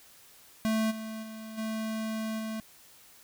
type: tone with level steps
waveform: square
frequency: 220 Hz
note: A3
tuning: in tune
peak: -26 / -37 / -41 / -32 / -34 dBFS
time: 0.65-2.6 s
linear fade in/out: 0 ms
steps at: 0.9 / 1.22 / 1.57 / 2.38 s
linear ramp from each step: 20 ms
effects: white hiss -56 dBFS RMS until 3.23 s